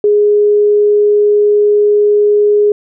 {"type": "tone", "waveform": "sine", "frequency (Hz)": 415.3, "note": "G#4", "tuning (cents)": 0, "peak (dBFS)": -6, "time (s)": [0.04, 2.72], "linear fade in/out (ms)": 2, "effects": []}